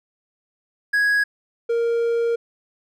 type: tone pair in turn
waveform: triangle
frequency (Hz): 1661.2 / 466.2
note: G#6 / A#4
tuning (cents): 0 / 0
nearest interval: octave + minor seventh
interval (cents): 2200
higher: first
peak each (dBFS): -14 / -16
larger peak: first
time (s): 0.93-1.24 / 1.69-2.36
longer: second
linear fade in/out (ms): 10
effects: none